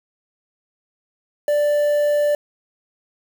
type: tone with quantisation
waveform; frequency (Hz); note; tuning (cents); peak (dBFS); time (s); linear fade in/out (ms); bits
triangle; 587.3; D5; 0; -13; 1.48-2.35; 2; 6
effects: none